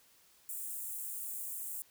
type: high-pass noise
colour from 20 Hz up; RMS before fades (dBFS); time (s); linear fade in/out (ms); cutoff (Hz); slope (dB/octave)
white; -41; 0.49-1.82; 0; 7600; 48
effects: white hiss -65 dBFS RMS until 1.9 s